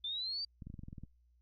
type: exponential sweep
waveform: sine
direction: up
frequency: 3520 to 4699 Hz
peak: -36 dBFS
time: 0.04-0.45 s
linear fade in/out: 5 ms
type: clicks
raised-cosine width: 5 ms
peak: -34 dBFS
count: 10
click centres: 0.622 / 0.67 / 0.701 / 0.741 / 0.792 / 0.835 / 0.884 / 0.929 / 0.982 / 1.036 s
effects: added 60 Hz sine -66 dBFS peak until 1.41 s + Opus 48 kbps